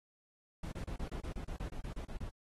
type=noise bursts; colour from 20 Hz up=brown; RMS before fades=-41 dBFS; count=14; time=0.63-2.293 s; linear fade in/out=5 ms; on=90 ms; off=31 ms; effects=AAC 32 kbps